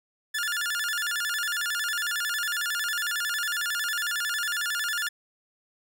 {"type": "tone with vibrato", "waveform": "sawtooth", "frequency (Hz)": 1568, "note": "G6", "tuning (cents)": 0, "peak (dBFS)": -23, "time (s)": [0.34, 5.09], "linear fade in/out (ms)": 10, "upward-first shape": "square", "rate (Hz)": 11, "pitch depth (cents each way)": 180, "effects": []}